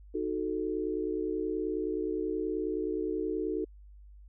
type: chord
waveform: sine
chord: D# diminished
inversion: none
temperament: equal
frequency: 311.1 / 370 / 440 Hz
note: D#4 / F#4 / A4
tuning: 0 / 0 / 0 cents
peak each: -34 dBFS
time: 0.14-3.65 s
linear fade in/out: 10 ms
effects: added 50 Hz sine -49 dBFS peak until 4.28 s